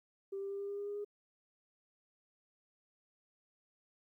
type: tone with pitch steps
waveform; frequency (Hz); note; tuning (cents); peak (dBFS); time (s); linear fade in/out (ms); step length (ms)
sine; 392.2 / 394.9 / 397.7 / 400.4 / 403.2 / 406 / 408.9 / 411.7; G4 / G4 / G4 / G4 / G4 / G#4 / G#4 / G#4; +1 / +13 / +25 / +37 / +49 / -39 / -27 / -15; -37; 0.32-1.048; 10; 91
effects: tanh soft clip ceiling -33 dBFS + 13-bit